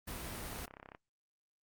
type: noise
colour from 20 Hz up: pink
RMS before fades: -43 dBFS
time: 0.07-0.66 s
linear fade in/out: 10 ms
type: click train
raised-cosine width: 0.5 ms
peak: -34 dBFS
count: 21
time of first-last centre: 0.35-0.949 s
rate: 33.4 Hz
effects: noise-tail reverb RT60 0.1 s tail -19 dB re dry + Opus 32 kbps